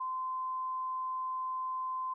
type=tone; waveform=sine; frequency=1033 Hz; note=C6; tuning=22 cents flat; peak=-33 dBFS; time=0-2.14 s; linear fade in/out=10 ms; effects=none